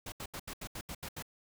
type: noise bursts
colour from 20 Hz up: pink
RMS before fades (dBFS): -42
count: 9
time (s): 0.06-1.225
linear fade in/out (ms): 5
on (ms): 61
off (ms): 77
effects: none